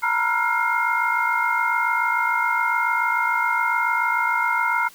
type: tone cluster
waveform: sine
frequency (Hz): 922 / 969 / 1370 / 1429 / 2127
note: A#5 / B5 / F6 / F6 / C7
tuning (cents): -19 / -33 / -34 / +39 / +28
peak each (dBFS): -25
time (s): 0.02-4.89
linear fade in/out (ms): 20
effects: white hiss -48 dBFS RMS until 4.94 s